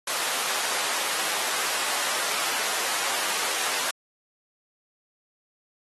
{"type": "high-pass noise", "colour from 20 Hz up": "pink", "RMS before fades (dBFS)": -28, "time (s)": [0.07, 3.91], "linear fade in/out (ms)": 5, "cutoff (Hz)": 770, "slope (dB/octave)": 12, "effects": ["AAC 32 kbps"]}